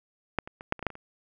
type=clicks; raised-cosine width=0.5 ms; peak=-10 / -25 / -26 / -9 / -28 / -19 / -11 / -28 / -29 dBFS; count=9; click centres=0.387 / 0.475 / 0.609 / 0.724 / 0.793 / 0.827 / 0.867 / 0.903 / 0.954 s; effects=none